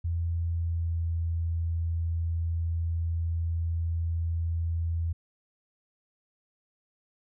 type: tone with pitch glide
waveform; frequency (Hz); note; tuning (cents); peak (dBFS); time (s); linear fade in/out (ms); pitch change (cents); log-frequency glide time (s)
sine; 84.3 to 83.33; E2 to E2; +39 to +19; -26; 0.04-5.13; 10; -20; 0.46-1.07
effects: none